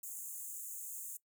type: high-pass noise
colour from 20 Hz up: pink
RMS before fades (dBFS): -45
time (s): 0.03-1.17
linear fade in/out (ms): 5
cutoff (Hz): 6600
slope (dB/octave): 96
effects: noise-tail reverb RT60 0.1 s tail -19 dB re dry